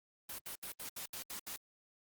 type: noise bursts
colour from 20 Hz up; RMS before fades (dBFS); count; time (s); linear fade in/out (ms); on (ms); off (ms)
white; -44; 8; 0.29-1.563; 5; 97; 71
effects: Opus 32 kbps